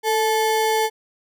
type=ring-modulated tone; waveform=square; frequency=654 Hz; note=E5; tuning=14 cents flat; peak=-15 dBFS; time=0.03-0.9 s; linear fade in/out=50 ms; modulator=211 Hz; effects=none